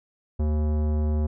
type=tone with tanh clipping; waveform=sine; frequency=75.9 Hz; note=D#2; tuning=42 cents flat; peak=-23 dBFS; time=0.39-1.27 s; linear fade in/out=10 ms; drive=17 dB; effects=none